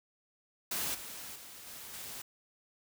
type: noise with level steps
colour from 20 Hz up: white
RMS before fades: -35 / -45 / -50 / -47 / -44 dBFS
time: 0.71-2.22 s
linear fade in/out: 5 ms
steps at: 0.94 / 1.35 / 1.66 / 1.93 s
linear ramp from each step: 10 ms
effects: none